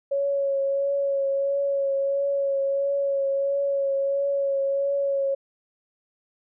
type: tone with vibrato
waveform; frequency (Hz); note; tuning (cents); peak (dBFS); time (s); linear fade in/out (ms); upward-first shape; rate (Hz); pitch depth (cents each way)
sine; 554.4; C#5; 0; -21; 0.11-5.35; 10; triangle; 1.5; 23
effects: none